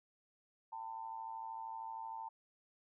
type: tone with amplitude modulation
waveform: sine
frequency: 896 Hz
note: A5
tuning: 31 cents sharp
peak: -39 dBFS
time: 0.72-2.29 s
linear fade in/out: 10 ms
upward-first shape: sine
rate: 113 Hz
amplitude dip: 75%
effects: none